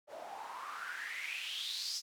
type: noise with band-pass filter sweep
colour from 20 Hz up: white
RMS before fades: -42 dBFS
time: 0.07-2.02 s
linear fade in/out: 50 ms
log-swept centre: 580 to 5500 Hz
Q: 6.3
effects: none